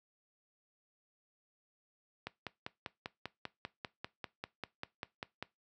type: click train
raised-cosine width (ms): 0.3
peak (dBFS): -23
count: 17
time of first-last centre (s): 2.27-5.426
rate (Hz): 5.07
effects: noise-tail reverb RT60 0.2 s tail -20 dB re dry + high-pass 80 Hz 12 dB/octave